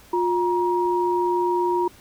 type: tone pair together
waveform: sine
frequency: 355.1 / 948 Hz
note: F4 / A#5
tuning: +29 / +29 cents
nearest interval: octave + perfect fourth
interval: 1700 cents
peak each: -21 / -22 dBFS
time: 0.13-1.88 s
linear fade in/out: 5 ms
effects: pink hiss -50 dBFS RMS until 2 s